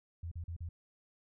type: tone bursts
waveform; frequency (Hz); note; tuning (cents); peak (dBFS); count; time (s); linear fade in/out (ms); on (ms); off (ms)
sine; 84.4; E2; +41; -38; 4; 0.23-0.69; 5; 85; 40
effects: none